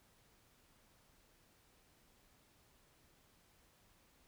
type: silence
effects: pink hiss -70 dBFS RMS until 4.27 s